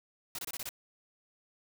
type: noise bursts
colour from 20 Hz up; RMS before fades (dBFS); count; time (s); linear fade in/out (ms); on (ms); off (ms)
white; -39; 6; 0.35-0.691; 2; 36; 25
effects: none